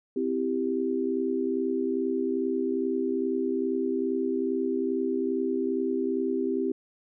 sine chord, C major, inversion none, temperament equal with one note detuned, 259.4 / 329.6 / 392 Hz, C4 / E4 / G4, -15 / 0 / 0 cents, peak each -29 / -31 / -28 dBFS, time 0.16-6.72 s, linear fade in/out 5 ms, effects none

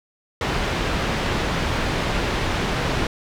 pink low-pass noise, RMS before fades -23 dBFS, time 0.41-3.07 s, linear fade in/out 2 ms, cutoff 3600 Hz, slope 12 dB/octave, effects none

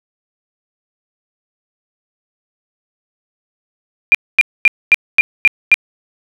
sine tone bursts, 2400 Hz, D7, 37 cents sharp, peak -3 dBFS, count 7, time 4.12-5.742 s, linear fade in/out 0 ms, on 26 ms, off 240 ms, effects 7-bit

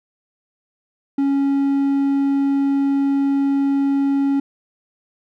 triangle tone, 277.2 Hz, C#4, in tune, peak -13 dBFS, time 1.18-4.4 s, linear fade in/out 5 ms, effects none

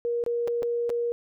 sine tone with dropouts, 473.8 Hz, A#4, 28 cents sharp, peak -24 dBFS, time 0.05-1.12 s, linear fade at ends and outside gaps 0 ms, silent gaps 0.239-0.263 / 0.475-0.48 / 0.623-0.63 / 0.894-0.901 s, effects none

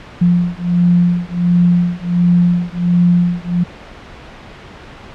sine beating tone pair, 174.61 / 176.01 Hz, F3 / F3, 0 / +14 cents, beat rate 1.4 Hz, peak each -13 dBFS, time 0.21-3.64 s, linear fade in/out 10 ms, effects pink hiss -35 dBFS RMS until 5.14 s + low-pass 3000 Hz 12 dB/octave

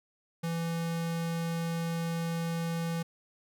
square tone, 166.8 Hz, E3, 21 cents sharp, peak -31 dBFS, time 0.43-3.03 s, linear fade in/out 10 ms, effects none

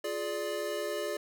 square chord, D diminished, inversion first, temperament equal with one note detuned, 349.2 / 420.1 / 587.3 Hz, F4 / Ab4 / D5, 0 / +20 / 0 cents, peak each -40 / -37 / -36 dBFS, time 0.04-1.17 s, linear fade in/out 5 ms, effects none

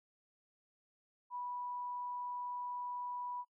sine tone, 982 Hz, B5, 10 cents flat, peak -39 dBFS, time 1.3-3.45 s, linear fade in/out 50 ms, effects noise-tail reverb RT60 0.1 s tail -26 dB re dry

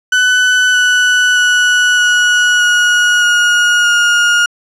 35% pulse tone with pitch steps, 1498 / 1485.9 / 1474 / 1462.1 / 1450.3 / 1438.6 / 1427.1 Hz, F#6 / F#6 / F#6 / F#6 / F#6 / F#6 / F6, +21 / +7 / -7 / -21 / -35 / -49 / +37 cents, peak -6 dBFS, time 0.12-4.46 s, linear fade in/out 5 ms, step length 620 ms, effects low-pass 7000 Hz 12 dB/octave

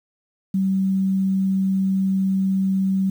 sine tone, 191.7 Hz, G3, 38 cents flat, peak -17 dBFS, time 0.54-3.1 s, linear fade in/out 5 ms, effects 8-bit

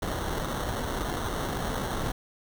pink noise with sample-and-hold, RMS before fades -31 dBFS, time 0.02-2.12 s, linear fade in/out 5 ms, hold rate 2450 Hz, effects none

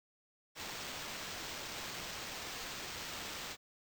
violet noise with sample-and-hold, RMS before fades -44 dBFS, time 0.55-3.57 s, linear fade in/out 50 ms, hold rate 11025 Hz, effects none

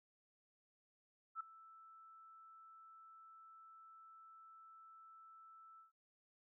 sine tone with ADSR envelope, 1320 Hz, E6, 2 cents sharp, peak -39 dBFS, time 1.35-5.92 s, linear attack 54 ms, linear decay 4 ms, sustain -19 dB, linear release 130 ms, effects none

